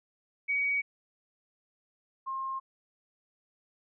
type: tone pair in turn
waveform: sine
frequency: 2258 / 1065.6 Hz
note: C#7 / C6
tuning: +31 / +31 cents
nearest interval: octave + minor second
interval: 1300 cents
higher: first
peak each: -26 / -32 dBFS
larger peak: first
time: 0.48-0.82 / 2.26-2.6 s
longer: neither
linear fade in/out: 20 ms
effects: none